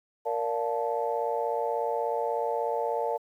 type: chord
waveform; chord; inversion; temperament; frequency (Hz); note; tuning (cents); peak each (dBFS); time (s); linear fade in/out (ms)
sine; Bb major seventh; none; just; 466.2 / 582.7 / 699.2 / 874.1; Bb4 / D5 / F5 / A5; 0 / -14 / +2 / -12; -30 / -32 / -33 / -31; 0.25-3.18; 20
effects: tanh soft clip ceiling -15 dBFS + 10-bit